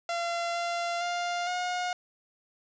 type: tone with pitch steps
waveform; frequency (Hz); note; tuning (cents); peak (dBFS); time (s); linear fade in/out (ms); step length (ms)
sawtooth; 685 / 689 / 701 / 720; F5 / F5 / F5 / F#5; -34 / -24 / +6 / -47; -25; 0.09-1.93; 2; 460
effects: resampled to 16000 Hz + 11-bit